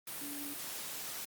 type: tone in noise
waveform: sine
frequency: 286.9 Hz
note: D4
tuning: 40 cents flat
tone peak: -44 dBFS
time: 0.21-0.54 s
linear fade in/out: 5 ms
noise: white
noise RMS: -42 dBFS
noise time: 0.07-1.25 s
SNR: -5 dB
effects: high-pass 100 Hz 12 dB/octave + Opus 32 kbps